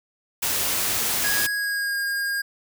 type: noise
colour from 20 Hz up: white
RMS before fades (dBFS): -24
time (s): 0.42-1.47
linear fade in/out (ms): 10
type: tone with pitch glide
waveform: square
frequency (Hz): 1658 to 1621.1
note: G#6 to G#6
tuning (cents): -3 to -42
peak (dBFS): -24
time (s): 1.24-2.42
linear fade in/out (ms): 10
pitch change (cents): -39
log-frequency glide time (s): 1.5-1.98
effects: none